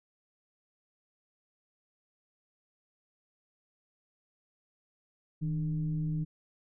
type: tone with frequency modulation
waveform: sine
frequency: 157.1 Hz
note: D#3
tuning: 17 cents sharp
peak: -29 dBFS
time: 5.41-6.25 s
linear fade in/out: 20 ms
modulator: 140 Hz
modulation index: 0.45
effects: none